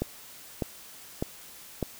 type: click train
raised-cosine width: 2 ms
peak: -14 dBFS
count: 4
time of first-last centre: 0.02-1.827 s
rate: 1.66 Hz
effects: white hiss -48 dBFS RMS until 1.99 s